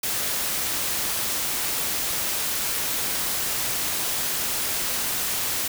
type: noise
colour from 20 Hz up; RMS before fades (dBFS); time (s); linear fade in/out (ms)
white; -26; 0.03-5.68; 5
effects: none